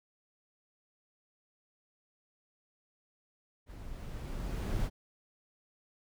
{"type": "noise with level ramp", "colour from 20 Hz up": "brown", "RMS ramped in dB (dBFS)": [-47, -31], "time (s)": [3.66, 4.9], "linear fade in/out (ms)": 50, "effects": []}